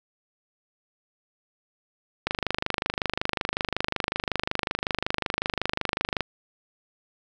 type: click train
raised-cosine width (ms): 0.3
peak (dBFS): -8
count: 101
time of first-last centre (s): 2.27-6.207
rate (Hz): 25.4
effects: none